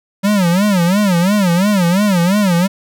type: tone with vibrato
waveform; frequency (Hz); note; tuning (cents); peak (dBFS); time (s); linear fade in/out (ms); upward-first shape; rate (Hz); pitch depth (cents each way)
square; 188.9; F#3; +36; -11; 0.23-2.68; 20; sine; 2.9; 190
effects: none